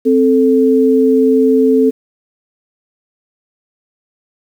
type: tone pair together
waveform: sine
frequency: 261.6 / 440 Hz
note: C4 / A4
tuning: 0 / 0 cents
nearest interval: major sixth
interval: 900 cents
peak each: -10 dBFS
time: 0.05-1.91 s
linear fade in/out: 20 ms
effects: 7-bit